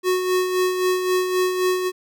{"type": "tone with tremolo", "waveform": "square", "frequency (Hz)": 367.5, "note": "F#4", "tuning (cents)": -12, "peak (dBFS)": -17, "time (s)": [0.03, 1.92], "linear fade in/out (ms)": 50, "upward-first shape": "sine", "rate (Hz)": 3.8, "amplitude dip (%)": 50, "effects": []}